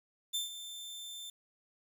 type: tone with ADSR envelope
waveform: sawtooth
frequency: 3557 Hz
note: A7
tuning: 18 cents sharp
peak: -28 dBFS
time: 0.33-1.3 s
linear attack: 19 ms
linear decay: 140 ms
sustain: -12 dB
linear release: 4 ms
effects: 10-bit